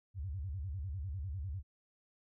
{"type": "tone with vibrato", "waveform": "sine", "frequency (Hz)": 82.41, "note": "E2", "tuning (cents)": 0, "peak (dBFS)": -37, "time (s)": [0.14, 1.63], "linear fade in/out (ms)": 50, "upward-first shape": "square", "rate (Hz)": 10, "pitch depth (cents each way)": 290, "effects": []}